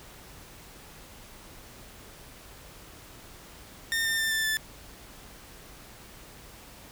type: tone with pitch steps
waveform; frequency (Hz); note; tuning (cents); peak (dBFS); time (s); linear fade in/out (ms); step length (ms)
sawtooth; 1821 / 1804.2 / 1787.6 / 1771.2 / 1754.9; A#6 / A6 / A6 / A6 / A6; -41 / +43 / +27 / +11 / -5; -22; 3.92-4.57; 0; 130
effects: added 50 Hz sine -57 dBFS peak until 6.91 s + pink hiss -49 dBFS RMS until 6.91 s